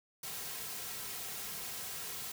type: noise with comb filter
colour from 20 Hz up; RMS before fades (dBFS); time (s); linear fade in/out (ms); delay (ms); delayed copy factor
white; -42; 0.23-2.32; 5; 3.4; -0.5
effects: none